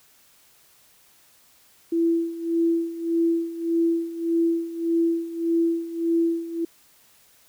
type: tone with tremolo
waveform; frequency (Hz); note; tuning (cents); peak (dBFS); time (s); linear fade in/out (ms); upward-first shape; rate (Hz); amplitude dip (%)
sine; 333.8; E4; +22; -17; 1.92-6.65; 5; sine; 1.7; 80
effects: white hiss -57 dBFS RMS until 7.48 s